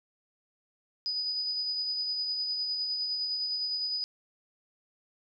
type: tone with tremolo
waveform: sine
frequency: 4971 Hz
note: D#8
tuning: 2 cents flat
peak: -28 dBFS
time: 1.06-4.04 s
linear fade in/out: 0 ms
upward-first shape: sine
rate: 9.8 Hz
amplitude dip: 30%
effects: none